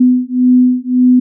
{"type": "beating tone pair", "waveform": "sine", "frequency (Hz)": [250, 251.8], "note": ["B3", "B3"], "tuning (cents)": [21, 34], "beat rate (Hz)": 1.8, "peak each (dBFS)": -10, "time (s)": [0, 1.2], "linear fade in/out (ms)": 10, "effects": []}